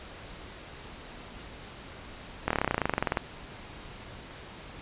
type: slowing click train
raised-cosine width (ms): 0.5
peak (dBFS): -10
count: 20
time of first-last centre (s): 2.48-3.172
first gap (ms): 25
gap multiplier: 1.04
effects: pink hiss -45 dBFS RMS until 4.81 s + resampled to 8000 Hz